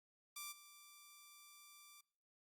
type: tone with level steps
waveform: 5% pulse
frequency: 1174.7 Hz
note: D6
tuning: in tune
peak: -35 / -48 dBFS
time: 0.36-2.01 s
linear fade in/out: 5 ms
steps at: 0.51 s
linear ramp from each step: 20 ms
effects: noise-tail reverb RT60 0.7 s tail -24 dB re dry + Opus 48 kbps